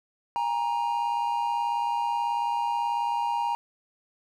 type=tone pair together; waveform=triangle; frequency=818 / 936.4 Hz; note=G#5 / A#5; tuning=-26 / +8 cents; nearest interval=major second; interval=234 cents; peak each=-28 / -24 dBFS; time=0.36-3.55 s; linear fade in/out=0 ms; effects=none